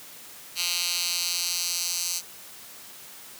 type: tone with high-pass filter sweep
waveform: 10% pulse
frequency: 174.61 Hz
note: F3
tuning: in tune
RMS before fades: -28 dBFS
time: 0.55-2.22 s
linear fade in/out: 50 ms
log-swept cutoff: 3600 to 5600 Hz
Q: 1.7
effects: white hiss -45 dBFS RMS until 3.39 s + high-pass 100 Hz 12 dB/octave